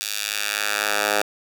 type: tone with high-pass filter sweep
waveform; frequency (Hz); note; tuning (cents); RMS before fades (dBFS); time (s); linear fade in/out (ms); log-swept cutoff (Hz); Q
10% pulse; 103.83; G#2; 0; -24; 0.01-1.22; 0; 4000 to 700; 0.92
effects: 7-bit